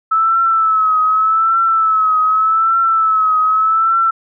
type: tone with vibrato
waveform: sine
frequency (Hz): 1305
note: E6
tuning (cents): -18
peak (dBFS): -10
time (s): 0.11-4.11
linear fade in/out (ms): 10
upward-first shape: triangle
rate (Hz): 0.84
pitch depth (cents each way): 62
effects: none